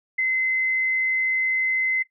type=tone; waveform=sine; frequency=2054 Hz; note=C7; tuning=33 cents flat; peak=-19 dBFS; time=0.18-2.03 s; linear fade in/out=10 ms; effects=noise-tail reverb RT60 0.1 s tail -17 dB re dry